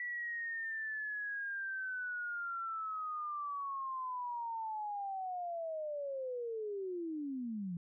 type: linear sweep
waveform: sine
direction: down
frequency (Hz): 1957 to 166.5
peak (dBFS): -37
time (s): 0-7.77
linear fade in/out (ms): 2
effects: none